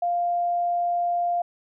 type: tone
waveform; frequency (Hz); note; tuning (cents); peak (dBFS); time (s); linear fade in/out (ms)
sine; 698.5; F5; 0; -21; 0.02-1.42; 5
effects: none